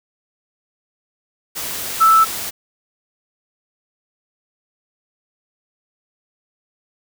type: tone in noise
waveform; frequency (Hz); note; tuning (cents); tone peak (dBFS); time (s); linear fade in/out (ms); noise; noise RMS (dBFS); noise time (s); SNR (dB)
sine; 1318.5; E6; 0; -8; 2-2.25; 20; white; -26; 1.55-2.51; +15
effects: none